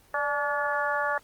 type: harmonic tone with a mistuned harmonic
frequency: 286.7 Hz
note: D4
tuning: 42 cents flat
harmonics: 2 / 3 / 4 / 5 / 6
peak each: -31 / -31 / -31 / -31 / -31 dBFS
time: 0.14-1.18 s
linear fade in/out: 2 ms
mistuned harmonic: 2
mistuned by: +38 cents
effects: pink hiss -58 dBFS RMS until 1.23 s + Opus 24 kbps